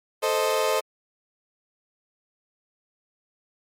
30% pulse chord, A diminished, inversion none, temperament equal, 440 / 523.3 / 622.3 Hz, A4 / C5 / Eb5, 0 / 0 / 0 cents, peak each -23 dBFS, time 0.22-0.81 s, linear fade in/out 20 ms, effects MP3 64 kbps

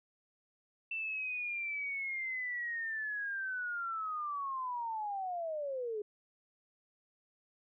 sine linear sweep, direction down, 2678 to 407.4 Hz, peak -35 dBFS, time 0.91-6.02 s, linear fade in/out 5 ms, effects none

